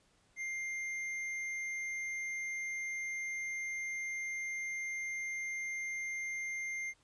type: tone with hard clipping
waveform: sine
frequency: 2100 Hz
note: C7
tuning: 6 cents sharp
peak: -38 dBFS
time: 0.36-6.94 s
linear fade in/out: 50 ms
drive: 7 dB
effects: pink hiss -70 dBFS RMS until 7.03 s + resampled to 22050 Hz